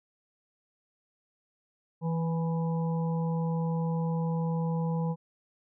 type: harmonic tone with a mistuned harmonic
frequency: 164.5 Hz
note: E3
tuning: 3 cents flat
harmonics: 1 / 3 / 5 / 6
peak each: -27 / -37 / -41 / -43 dBFS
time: 2.01-5.16 s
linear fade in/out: 50 ms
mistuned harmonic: 5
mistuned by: +24 cents
effects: none